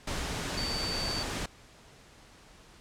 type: tone in noise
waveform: sine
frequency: 4575 Hz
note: D8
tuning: 46 cents flat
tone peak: -33 dBFS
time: 0.57-1.23 s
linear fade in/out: 5 ms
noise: pink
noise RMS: -34 dBFS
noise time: 0.07-1.46 s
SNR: -2 dB
effects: pink hiss -55 dBFS RMS until 2.8 s + low-pass 8000 Hz 12 dB/octave